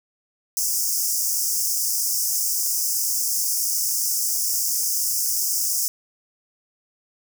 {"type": "high-pass noise", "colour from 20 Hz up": "pink", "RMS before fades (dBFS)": -23, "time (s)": [0.57, 5.88], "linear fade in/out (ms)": 0, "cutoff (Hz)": 5100, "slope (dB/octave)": 96, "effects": []}